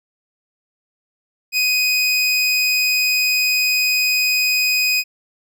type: tone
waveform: 25% pulse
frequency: 2500 Hz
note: D#7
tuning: 8 cents sharp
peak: -11 dBFS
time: 1.52-5.04 s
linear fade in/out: 50 ms
effects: none